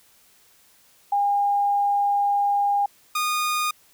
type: tone pair in turn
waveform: sine / sawtooth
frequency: 810 / 1227.4 Hz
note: G#5 / D#6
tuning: -43 / -24 cents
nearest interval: perfect fifth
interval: 719 cents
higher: second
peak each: -18 dBFS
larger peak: neither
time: 1.12-2.86 / 3.15-3.71 s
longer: first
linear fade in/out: 5 ms
effects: white hiss -57 dBFS RMS until 3.93 s